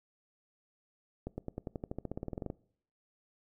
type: accelerating click train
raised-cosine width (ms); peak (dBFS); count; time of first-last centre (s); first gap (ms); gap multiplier
2; -24; 19; 1.27-2.501; 110; 0.94
effects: noise-tail reverb RT60 0.6 s tail -22 dB re dry